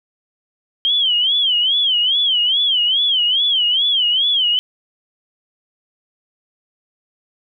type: tone with vibrato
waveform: sine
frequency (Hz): 3141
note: G7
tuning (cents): +3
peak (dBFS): -13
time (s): 0.85-4.59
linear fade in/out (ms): 0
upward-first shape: sine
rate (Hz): 2.4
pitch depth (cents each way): 160
effects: none